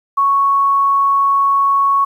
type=tone; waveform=sine; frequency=1108.7 Hz; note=C#6; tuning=in tune; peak=-10 dBFS; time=0.17-2.05 s; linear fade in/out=10 ms; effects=8-bit